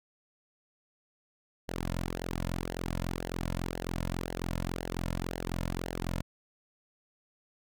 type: tone with flanger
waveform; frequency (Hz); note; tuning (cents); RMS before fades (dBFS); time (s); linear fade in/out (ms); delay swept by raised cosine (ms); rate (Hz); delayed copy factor
sawtooth; 43.65; F1; 0; -35; 1.68-6.22; 10; 0.81 to 2.61; 1.9; -0.8
effects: none